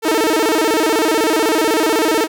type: tone with vibrato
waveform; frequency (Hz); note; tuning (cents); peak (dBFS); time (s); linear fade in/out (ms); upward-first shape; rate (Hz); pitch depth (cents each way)
sawtooth; 376.2; F#4; +29; -9; 0.02-2.28; 50; square; 16; 300
effects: none